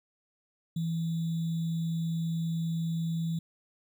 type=tone with sample-and-hold; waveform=sine; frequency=164.81 Hz; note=E3; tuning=in tune; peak=-28 dBFS; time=0.76-3.39 s; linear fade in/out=5 ms; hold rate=3675 Hz; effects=none